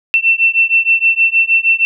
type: beating tone pair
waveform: sine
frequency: 2687 / 2693.4 Hz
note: E7 / E7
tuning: +33 / +37 cents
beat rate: 6.4 Hz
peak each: -12 dBFS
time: 0.14-1.85 s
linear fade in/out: 0 ms
effects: none